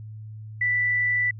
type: tone with frequency modulation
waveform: sine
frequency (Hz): 1975.5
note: B6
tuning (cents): 0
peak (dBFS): -20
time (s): 0.61-1.31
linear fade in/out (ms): 5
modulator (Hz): 32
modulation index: 0.24
effects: added 108 Hz sine -36 dBFS peak until 1.39 s